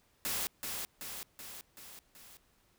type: noise with echo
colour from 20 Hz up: white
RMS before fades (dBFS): -35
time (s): 0.25-0.47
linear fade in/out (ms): 0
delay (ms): 380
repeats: 5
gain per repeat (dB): -4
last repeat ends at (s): 2.37
effects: pink hiss -70 dBFS RMS until 2.78 s